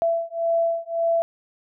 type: beating tone pair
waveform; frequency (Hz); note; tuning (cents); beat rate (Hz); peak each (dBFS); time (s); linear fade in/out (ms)
sine; 668 / 669.8; E5 / E5; +23 / +27; 1.8; -23; 0.02-1.22; 0
effects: none